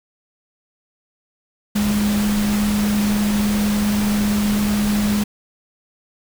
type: tone in noise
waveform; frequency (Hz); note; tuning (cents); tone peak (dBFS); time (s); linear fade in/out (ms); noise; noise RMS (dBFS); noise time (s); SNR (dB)
sine; 207.7; G#3; 0; -16; 1.75-5.24; 10; pink; -26; 1.75-5.24; +7
effects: none